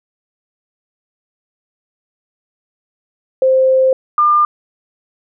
sine tone pair in turn, 523.3 / 1201.5 Hz, C5 / D6, 0 / +39 cents, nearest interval octave + major second, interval 1439 cents, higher second, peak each -8 dBFS, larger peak neither, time 3.42-3.93 / 4.18-4.45 s, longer first, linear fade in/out 2 ms, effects none

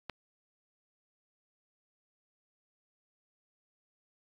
click, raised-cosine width 0.3 ms, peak -21 dBFS, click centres 0.097 s, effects AAC 48 kbps

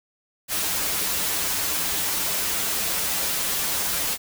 white noise with comb filter, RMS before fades -25 dBFS, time 0.48-4.18 s, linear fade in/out 50 ms, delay 8.3 ms, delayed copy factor -0.8, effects none

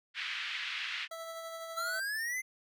white band-pass noise, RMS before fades -38 dBFS, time 0.14-1.08 s, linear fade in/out 50 ms, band 1600 to 3200 Hz, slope 24 dB/octave
25% pulse tone with tremolo, 658 Hz, E5, 3 cents flat, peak -36 dBFS, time 1.11-2 s, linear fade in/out 5 ms, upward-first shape sine, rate 12 Hz, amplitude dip 30%
square exponential sweep, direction up, 1320 to 2093 Hz, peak -34 dBFS, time 1.76-2.42 s, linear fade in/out 20 ms
effects none

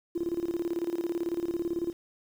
sine tone with tremolo, 341.7 Hz, F4, 38 cents flat, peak -25 dBFS, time 0.15-1.93 s, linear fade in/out 10 ms, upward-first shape square, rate 18 Hz, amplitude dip 80%, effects tanh soft clip ceiling -21 dBFS + 9-bit

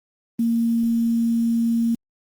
sine tone with quantisation, 231.2 Hz, A#3, 14 cents flat, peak -17 dBFS, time 0.39-1.95 s, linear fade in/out 5 ms, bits 7, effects Opus 24 kbps

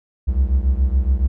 triangle beating tone pair, 63.1 / 70.2 Hz, B1 / C#2, +38 / +22 cents, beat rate 7.1 Hz, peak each -14 / -17 dBFS, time 0.27-1.28 s, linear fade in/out 20 ms, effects none

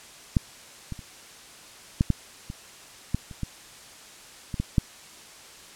clicks, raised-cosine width 5 ms, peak -7 / -20 / -28 / -7 / -8 / -22 / -11 / -28 / -16 / -18 / -13 / -6 dBFS, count 12, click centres 0.368 / 0.923 / 0.992 / 2.009 / 2.103 / 2.501 / 3.146 / 3.312 / 3.433 / 4.542 / 4.6 / 4.782 s, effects white hiss -47 dBFS RMS until 5.75 s + low-pass 9000 Hz 12 dB/octave

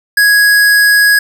square tone, 1663 Hz, G#6, 2 cents sharp, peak -6 dBFS, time 0.17-1.19 s, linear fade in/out 5 ms, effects none

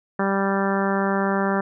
harmonic tone, 196 Hz, G3, in tune, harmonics 1 / 2 / 3 / 4 / 5 / 6 / 7 / 8 / 9, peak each -23 / -26 / -28 / -29 / -30 / -31 / -31 / -32 / -33 dBFS, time 0.19-1.61 s, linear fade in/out 5 ms, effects none

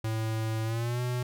square tone with pitch glide, 110.9 to 123.76 Hz, A2 to B2, +14 to +4 cents, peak -29 dBFS, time 0.04-1.23 s, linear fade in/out 5 ms, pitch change +190 cents, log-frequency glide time 0.64-1.01 s, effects none

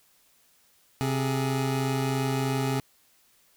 25% pulse tone pair together, 132.29 / 420 Hz, C3 / G#4, +19 / +19 cents, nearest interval octave + minor sixth, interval 2000 cents, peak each -22 / -28 dBFS, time 1.01-2.8 s, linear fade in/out 0 ms, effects white hiss -63 dBFS RMS until 3.56 s

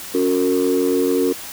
sine tone cluster, 278.2 / 365.3 / 456.6 Hz, C#4 / F#4 / A#4, +6 / -22 / -36 cents, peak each -18 dBFS, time 0.14-1.33 s, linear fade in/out 10 ms, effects tanh soft clip ceiling -10 dBFS + white hiss -33 dBFS RMS until 1.52 s

